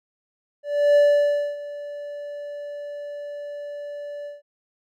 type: tone with ADSR envelope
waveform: triangle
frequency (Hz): 581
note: D5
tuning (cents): -19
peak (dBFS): -10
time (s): 0.63-4.42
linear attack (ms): 330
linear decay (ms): 600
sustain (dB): -19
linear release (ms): 160
effects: none